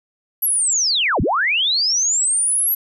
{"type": "linear two-way sweep", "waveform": "sine", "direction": "down then up", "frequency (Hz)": [11840, 38.18, 11840], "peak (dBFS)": -15, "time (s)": [0.42, 2.75], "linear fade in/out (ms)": 10, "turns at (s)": 1.21, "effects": []}